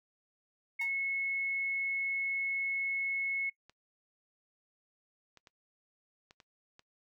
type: tone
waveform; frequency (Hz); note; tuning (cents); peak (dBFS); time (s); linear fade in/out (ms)
sine; 2188; C#7; -23; -31; 0.79-3.5; 10
type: tone with exponential decay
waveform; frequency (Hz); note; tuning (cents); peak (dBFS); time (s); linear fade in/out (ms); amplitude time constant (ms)
sawtooth; 927; A#5; -10; -37; 0.81-0.93; 5; 26
type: clicks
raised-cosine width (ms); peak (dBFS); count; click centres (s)
0.2; -37; 6; 3.696 / 5.373 / 5.472 / 6.309 / 6.402 / 6.794
effects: noise-tail reverb RT60 0.1 s tail -22 dB re dry